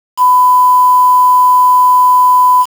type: tone with quantisation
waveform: sine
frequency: 1000 Hz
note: B5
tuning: 21 cents sharp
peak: -4 dBFS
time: 0.17-2.66 s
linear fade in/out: 50 ms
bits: 4
effects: none